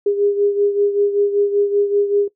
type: beating tone pair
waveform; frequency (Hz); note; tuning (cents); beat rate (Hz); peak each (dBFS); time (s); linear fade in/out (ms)
sine; 405.5 / 410.7; G#4 / G#4; -41 / -19; 5.2; -15 / -21; 0.06-2.28; 5
effects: noise-tail reverb RT60 0.1 s tail -18 dB re dry